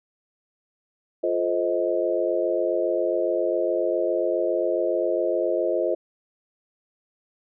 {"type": "chord", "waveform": "sine", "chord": "F dominant seventh", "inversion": "none", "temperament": "just", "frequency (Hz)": [349.2, 436.5, 523.8, 628.6], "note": ["F4", "A4", "C5", "Eb5"], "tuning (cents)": [0, -14, 2, 18], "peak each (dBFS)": [-26, -29, -26, -25], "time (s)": [1.23, 5.95], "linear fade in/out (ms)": 10, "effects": []}